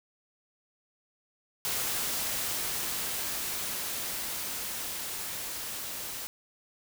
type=noise with level ramp; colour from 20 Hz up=white; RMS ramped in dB=-31 to -38 dBFS; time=1.65-6.27 s; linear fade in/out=0 ms; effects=none